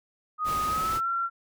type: tone with pitch glide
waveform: sine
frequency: 1244.5 to 1365 Hz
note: D#6 to F6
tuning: 0 to -40 cents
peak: -25 dBFS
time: 0.38-1.3 s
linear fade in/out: 50 ms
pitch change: +160 cents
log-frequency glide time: 0.67-1.08 s
type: noise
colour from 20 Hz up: pink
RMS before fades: -36 dBFS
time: 0.44-1.01 s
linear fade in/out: 50 ms
effects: none